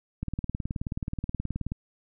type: click train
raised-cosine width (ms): 5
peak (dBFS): -18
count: 29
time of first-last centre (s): 0.23-1.719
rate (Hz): 18.8
effects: none

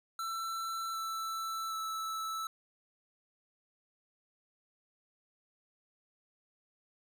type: tone with pitch steps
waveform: square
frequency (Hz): 1338 / 1325.7 / 1313.5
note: E6 / E6 / E6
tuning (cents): +25 / +9 / -7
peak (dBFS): -36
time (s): 0.19-2.47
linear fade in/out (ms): 2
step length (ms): 760
effects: none

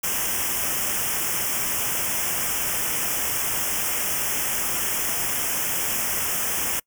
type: band-stop noise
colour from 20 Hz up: white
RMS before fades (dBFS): -25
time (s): 0.03-6.8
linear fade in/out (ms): 10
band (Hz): 3300 to 5200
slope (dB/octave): 96
effects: noise-tail reverb RT60 0.1 s tail -26 dB re dry

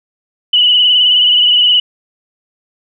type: tone with vibrato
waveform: sine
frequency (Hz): 2960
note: F#7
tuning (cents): 0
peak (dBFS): -6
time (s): 0.53-1.8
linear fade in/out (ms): 5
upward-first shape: sine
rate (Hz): 19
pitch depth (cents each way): 47
effects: none

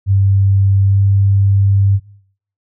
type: tone with pitch glide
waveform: sine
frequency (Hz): 98 to 98.85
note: G2 to G2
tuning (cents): 0 to +15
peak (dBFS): -8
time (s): 0.06-2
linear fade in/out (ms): 50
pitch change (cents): +15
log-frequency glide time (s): 0.86-0.98
effects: noise-tail reverb RT60 0.6 s tail -21 dB re dry

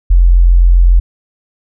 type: tone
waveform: sine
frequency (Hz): 43.65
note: F1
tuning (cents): 0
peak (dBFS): -3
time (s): 0.1-1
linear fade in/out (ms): 10
effects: none

